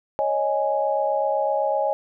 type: chord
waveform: sine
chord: C# suspended second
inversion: none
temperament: equal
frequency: 554.4 / 622.3 / 830.6 Hz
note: C#5 / D#5 / G#5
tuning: 0 / 0 / 0 cents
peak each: -24 dBFS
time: 0.19-1.93 s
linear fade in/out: 0 ms
effects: none